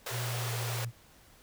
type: high-pass noise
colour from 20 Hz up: pink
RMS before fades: -38 dBFS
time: 0.06-0.85 s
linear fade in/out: 5 ms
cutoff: 360 Hz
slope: 96 dB/octave
type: tone with pitch glide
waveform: sine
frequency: 120 to 117.53 Hz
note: B2 to A#2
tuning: -49 to +15 cents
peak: -33 dBFS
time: 0.1-0.92 s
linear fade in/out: 50 ms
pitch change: -36 cents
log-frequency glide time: 0.23-0.56 s
effects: pink hiss -59 dBFS RMS until 1.42 s